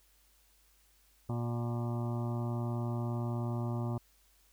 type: harmonic tone with a mistuned harmonic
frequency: 118.7 Hz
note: A#2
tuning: 32 cents sharp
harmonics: 1 / 2 / 3 / 5 / 6 / 7 / 8 / 9 / 10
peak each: -33 / -39 / -43 / -47 / -49 / -50 / -51 / -52 / -53 dBFS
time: 1.29-3.98 s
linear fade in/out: 5 ms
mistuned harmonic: 6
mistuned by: +20 cents
effects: added 50 Hz sine -68 dBFS peak until 4.52 s + white hiss -68 dBFS RMS until 4.52 s